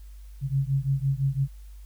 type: beating tone pair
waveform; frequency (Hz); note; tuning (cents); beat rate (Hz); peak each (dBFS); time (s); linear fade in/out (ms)
sine; 134.1 / 140; C3 / C#3; +43 / +18; 5.9; -25 / -26; 0.41-1.48; 50
effects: added 50 Hz sine -41 dBFS peak until 1.85 s + white hiss -62 dBFS RMS until 1.85 s